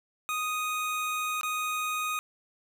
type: tone with dropouts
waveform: 25% pulse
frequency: 1244.5 Hz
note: D#6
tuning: in tune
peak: -25 dBFS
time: 0.29-2.19 s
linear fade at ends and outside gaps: 0 ms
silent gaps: 1.411-1.432 s
effects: none